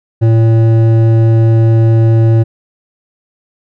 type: tone with hard clipping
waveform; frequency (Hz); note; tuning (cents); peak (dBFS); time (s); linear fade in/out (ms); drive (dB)
sine; 113.1; A2; +48; -7; 0.21-2.44; 20; 10
effects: none